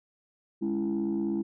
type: chord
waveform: sine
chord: C# minor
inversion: second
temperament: equal with one note detuned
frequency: 207.7 / 277.2 / 333.5 Hz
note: G#3 / C#4 / E4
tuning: 0 / 0 / +20 cents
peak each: -29 / -33 / -28 dBFS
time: 0.61-1.43 s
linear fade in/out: 20 ms
effects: tanh soft clip ceiling -22 dBFS